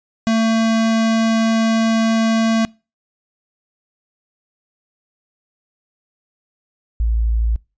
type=tone pair in turn; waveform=square / sine; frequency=224.6 / 56.27 Hz; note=A3 / A1; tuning=+36 / +40 cents; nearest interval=2 octaves; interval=2396 cents; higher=first; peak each=-14 dBFS; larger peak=neither; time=0.27-2.65 / 7-7.56 s; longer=first; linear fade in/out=0 ms; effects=noise-tail reverb RT60 0.3 s tail -25 dB re dry + resampled to 16000 Hz